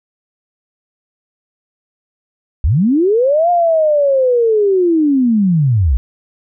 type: linear two-way sweep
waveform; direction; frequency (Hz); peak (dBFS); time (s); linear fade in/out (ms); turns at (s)
sine; up then down; 54.2 to 711 to 54.2; -9; 2.64-5.97; 0; 3.5
effects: none